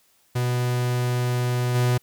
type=tone with level steps; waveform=45% pulse; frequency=123.47 Hz; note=B2; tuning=in tune; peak=-21 / -18 dBFS; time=0.35-1.98 s; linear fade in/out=10 ms; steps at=1.74 s; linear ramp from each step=20 ms; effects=white hiss -62 dBFS RMS until 2.02 s